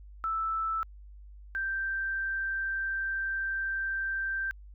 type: tone pair in turn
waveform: sine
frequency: 1318.5 / 1568 Hz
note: E6 / G6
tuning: 0 / 0 cents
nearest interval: minor third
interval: 300 cents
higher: second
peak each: -28 / -29 dBFS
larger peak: first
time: 0.24-0.83 / 1.55-4.51 s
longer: second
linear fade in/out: 0 ms
effects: added 50 Hz sine -46 dBFS peak until 4.74 s